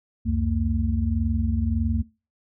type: tone cluster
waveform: sine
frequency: 69 / 90.7 / 227.1 Hz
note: C#2 / F#2 / A#3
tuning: -7 / -34 / -45 cents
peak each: -25 dBFS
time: 0.25-2.03 s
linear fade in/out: 20 ms
effects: noise-tail reverb RT60 0.3 s tail -20 dB re dry